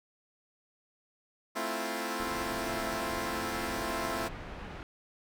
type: chord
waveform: 10% pulse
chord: F major seventh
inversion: first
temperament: equal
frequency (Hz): 220 / 261.6 / 329.6 / 349.2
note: A3 / C4 / E4 / F4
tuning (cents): 0 / 0 / 0 / 0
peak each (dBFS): -30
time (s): 1.55-4.29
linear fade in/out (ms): 20
type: low-pass noise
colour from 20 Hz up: pink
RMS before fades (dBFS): -43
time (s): 2.2-4.83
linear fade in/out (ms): 0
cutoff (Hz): 2300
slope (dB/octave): 12
effects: none